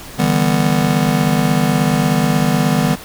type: chord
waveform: square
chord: E minor seventh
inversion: third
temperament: just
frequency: 148.33 / 164.81 / 197.78 / 247.2 Hz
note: D3 / E3 / G3 / B3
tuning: +18 / 0 / +16 / +2 cents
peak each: -19 dBFS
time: 0.18-2.96 s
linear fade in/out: 20 ms
effects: pink hiss -34 dBFS RMS until 3.04 s